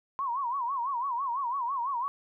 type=tone with vibrato; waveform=sine; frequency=1026 Hz; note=C6; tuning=34 cents flat; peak=-28 dBFS; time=0.19-2.08 s; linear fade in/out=0 ms; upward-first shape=sine; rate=6 Hz; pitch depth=170 cents each way; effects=none